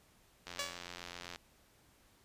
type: click train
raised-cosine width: 0.2 ms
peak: -27 dBFS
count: 79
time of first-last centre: 0.47-1.359 s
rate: 87.7 Hz
type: tone with exponential decay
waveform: 5% pulse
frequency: 569 Hz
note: C#5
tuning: 45 cents sharp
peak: -22 dBFS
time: 0.59-0.89 s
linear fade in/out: 2 ms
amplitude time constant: 64 ms
effects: pink hiss -67 dBFS RMS until 2.24 s + resampled to 32000 Hz